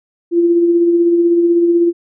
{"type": "tone with tremolo", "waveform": "sine", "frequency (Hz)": 342.5, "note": "F4", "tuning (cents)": -34, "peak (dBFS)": -7, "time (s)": [0.31, 1.93], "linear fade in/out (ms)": 50, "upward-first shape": "sine", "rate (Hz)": 16, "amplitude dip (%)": 35, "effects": []}